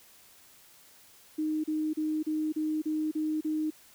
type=tone bursts; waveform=sine; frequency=309.5 Hz; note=D#4; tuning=9 cents flat; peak=-27 dBFS; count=8; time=1.38-3.705 s; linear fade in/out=10 ms; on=260 ms; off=35 ms; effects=white hiss -57 dBFS RMS until 3.94 s